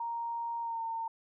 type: tone with pitch glide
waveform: sine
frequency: 932.3 to 910 Hz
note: A#5 to A#5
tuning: 0 to -42 cents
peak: -33 dBFS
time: 0-1.08 s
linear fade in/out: 5 ms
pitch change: -42 cents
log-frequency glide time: 0.61-0.81 s
effects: none